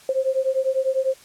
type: beating tone pair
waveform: sine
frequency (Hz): 523.3 / 533.3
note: C5 / C5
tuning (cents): 0 / +33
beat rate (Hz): 10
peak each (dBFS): -22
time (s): 0.09-1.14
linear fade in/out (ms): 2
effects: white hiss -49 dBFS RMS until 1.24 s + low-pass 10000 Hz 12 dB/octave